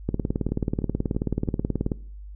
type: two click trains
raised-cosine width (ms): 3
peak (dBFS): -22 / -11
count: 4 / 35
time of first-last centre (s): 0.49-1.477 / 0.09-1.918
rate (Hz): 3.04 / 18.6
effects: noise-tail reverb RT60 0.5 s tail -21 dB re dry + added 50 Hz sine -37 dBFS peak until 2.35 s